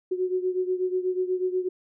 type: beating tone pair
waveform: sine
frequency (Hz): 366.1 / 374.3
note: F#4 / F#4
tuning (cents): -18 / +20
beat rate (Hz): 8.2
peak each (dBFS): -25 / -29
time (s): 0.11-1.69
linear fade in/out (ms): 10
effects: none